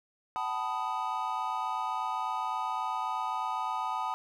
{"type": "chord", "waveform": "triangle", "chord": "B dominant seventh", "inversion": "second", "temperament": "equal with one note detuned", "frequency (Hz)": [756.4, 880, 987.8, 1244.5], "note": ["F#5", "A5", "B5", "D#6"], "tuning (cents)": [38, 0, 0, 0], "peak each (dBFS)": [-36, -33, -34, -34], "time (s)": [0.36, 4.14], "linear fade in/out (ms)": 0, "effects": []}